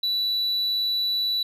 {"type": "tone", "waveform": "sine", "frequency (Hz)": 3951, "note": "B7", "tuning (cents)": 0, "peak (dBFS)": -19, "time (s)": [0.03, 1.43], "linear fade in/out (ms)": 5, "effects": ["tanh soft clip ceiling -21 dBFS"]}